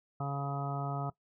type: harmonic tone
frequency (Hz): 140.2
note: C#3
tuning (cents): +20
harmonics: 1 / 2 / 3 / 4 / 5 / 6 / 7 / 8 / 9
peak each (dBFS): -34 / -45 / -46 / -50 / -40 / -47 / -48 / -53 / -42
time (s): 0.2-1.1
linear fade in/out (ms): 5
effects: noise-tail reverb RT60 0.1 s tail -19 dB re dry